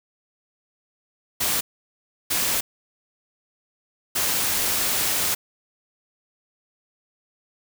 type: noise bursts at uneven times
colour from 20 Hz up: white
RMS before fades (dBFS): -23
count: 3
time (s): 1.4-1.61 / 2.3-2.61 / 4.15-5.35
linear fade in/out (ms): 10
effects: none